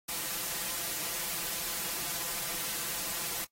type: noise with comb filter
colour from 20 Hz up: white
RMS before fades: -35 dBFS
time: 0.08-3.45 s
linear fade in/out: 10 ms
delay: 5.9 ms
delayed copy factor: +0.7
effects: noise-tail reverb RT60 0.1 s tail -19 dB re dry + AAC 48 kbps